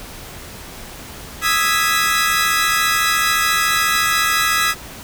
sawtooth chord, E major seventh, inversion third, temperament equal, 1244.5 / 1318.5 / 1661.2 / 1975.5 Hz, D#6 / E6 / G#6 / B6, 0 / 0 / 0 / 0 cents, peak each -17 dBFS, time 1.41-4.75 s, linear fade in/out 50 ms, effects pink hiss -35 dBFS RMS until 5.03 s

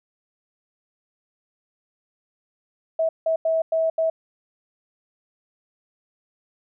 sine tone bursts at uneven times, 648 Hz, E5, 30 cents flat, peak -18 dBFS, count 5, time 2.99-3.09 / 3.26-3.36 / 3.45-3.62 / 3.72-3.9 / 3.98-4.1 s, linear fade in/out 5 ms, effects none

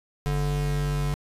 square tone pair together, 48.52 / 145.4 Hz, G1 / D3, -17 / -17 cents, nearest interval octave + perfect fifth, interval 1900 cents, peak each -28 dBFS, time 0.26-1.14 s, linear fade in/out 0 ms, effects resampled to 32000 Hz

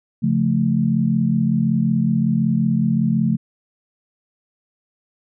sine chord, Db augmented, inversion none, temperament equal, 138.59 / 174.61 / 220 Hz, Db3 / F3 / A3, 0 / 0 / 0 cents, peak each -21 / -20 / -18 dBFS, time 0.22-3.37 s, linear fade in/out 20 ms, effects none

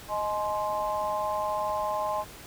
sine chord, Ab major, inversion second, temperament equal with one note detuned, 622.3 / 845.6 / 1046.5 Hz, Eb5 / Ab5 / C6, 0 / +31 / 0 cents, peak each -31 dBFS, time 0.08-2.25 s, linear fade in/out 50 ms, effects pink hiss -46 dBFS RMS until 2.46 s

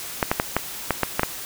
clicks, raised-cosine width 0.5 ms, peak -3 dBFS, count 8, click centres 0.228 / 0.315 / 0.399 / 0.566 / 0.907 / 1.033 / 1.195 / 1.233 s, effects white hiss -34 dBFS RMS until 1.45 s

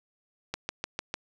click train, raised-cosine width 0.2 ms, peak -14 dBFS, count 5, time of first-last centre 0.54-1.141 s, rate 6.66 Hz, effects none

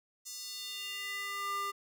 square tone with high-pass filter sweep, 399.7 Hz, G4, 34 cents sharp, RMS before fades -39 dBFS, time 0.25-1.72 s, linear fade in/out 20 ms, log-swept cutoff 6300 to 930 Hz, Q 2.6, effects none

